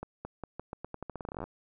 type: accelerating click train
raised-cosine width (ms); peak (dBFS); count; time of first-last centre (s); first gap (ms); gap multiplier
1; -24; 21; 0.03-1.44; 220; 0.85
effects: none